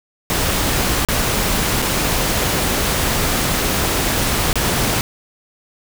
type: noise with dropouts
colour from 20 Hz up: pink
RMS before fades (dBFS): -18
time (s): 0.3-5.01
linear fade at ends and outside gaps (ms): 0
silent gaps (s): 1.05-1.086 / 1.819-1.824 / 4.529-4.556
effects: none